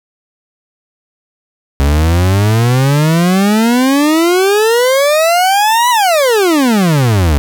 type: exponential two-way sweep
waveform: 40% pulse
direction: up then down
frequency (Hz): 68.4 to 1000 to 68.4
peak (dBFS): -7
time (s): 1.8-7.38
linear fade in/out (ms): 0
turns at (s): 5.9
effects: none